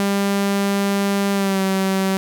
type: tone with pitch glide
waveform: sawtooth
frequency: 199.1 to 191.76 Hz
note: G3 to G3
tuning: +27 to -38 cents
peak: -13 dBFS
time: 0-2.17 s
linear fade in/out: 0 ms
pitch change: -65 cents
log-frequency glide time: 1.33-1.61 s
effects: none